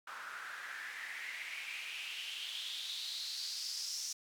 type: noise with band-pass filter sweep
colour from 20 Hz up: white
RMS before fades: -43 dBFS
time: 0.07-4.13 s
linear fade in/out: 5 ms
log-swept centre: 1300 to 5800 Hz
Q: 5.1
effects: none